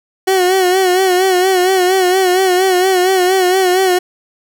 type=tone with vibrato; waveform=30% pulse; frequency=370.7 Hz; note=F#4; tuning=3 cents sharp; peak=-7 dBFS; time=0.27-3.99 s; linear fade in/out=10 ms; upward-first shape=sine; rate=4.3 Hz; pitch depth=61 cents each way; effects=none